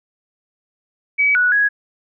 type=tone with pitch steps; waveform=sine; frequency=2278 / 1471 / 1664 Hz; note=C#7 / F#6 / G#6; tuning=+47 / -11 / +3 cents; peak=-12 dBFS; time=1.18-1.69 s; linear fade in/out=20 ms; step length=170 ms; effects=none